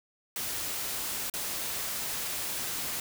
white noise with dropouts, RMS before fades -34 dBFS, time 0.36-3 s, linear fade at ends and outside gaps 2 ms, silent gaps 1.299-1.338 s, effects none

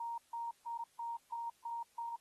sine tone bursts, 932.3 Hz, A#5, in tune, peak -38 dBFS, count 7, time 0-2.16 s, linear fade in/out 5 ms, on 180 ms, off 150 ms, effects white hiss -71 dBFS RMS until 2.2 s + AAC 32 kbps

